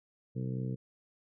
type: harmonic tone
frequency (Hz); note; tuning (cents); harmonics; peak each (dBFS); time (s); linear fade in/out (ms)
63.7; C2; -46; 2 / 3 / 4 / 5 / 6 / 7 / 8; -34 / -39 / -45 / -47 / -53 / -46 / -54; 0.35-0.76; 20
effects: none